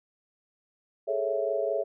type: chord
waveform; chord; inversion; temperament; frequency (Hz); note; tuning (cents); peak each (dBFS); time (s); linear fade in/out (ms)
sine; A major seventh; third; equal; 415.3 / 440 / 554.4 / 659.3; G#4 / A4 / C#5 / E5; 0 / 0 / 0 / 0; -32 / -33 / -30 / -30; 1.07-1.84; 20
effects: none